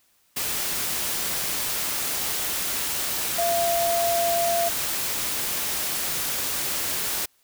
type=tone in noise; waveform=sine; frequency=684 Hz; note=F5; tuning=36 cents flat; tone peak=-21 dBFS; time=3.38-4.69 s; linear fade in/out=10 ms; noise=white; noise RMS=-27 dBFS; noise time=0.36-7.26 s; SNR=+3 dB; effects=white hiss -64 dBFS RMS until 7.43 s